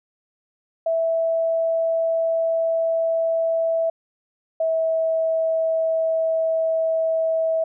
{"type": "tone pair in turn", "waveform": "sine", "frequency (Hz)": [657, 648.3], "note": ["E5", "E5"], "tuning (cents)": [-6, -29], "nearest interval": "unison", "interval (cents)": 23, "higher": "first", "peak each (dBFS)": -18, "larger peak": "neither", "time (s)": [[0.86, 3.9], [4.6, 7.64]], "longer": "neither", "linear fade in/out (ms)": 5, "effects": []}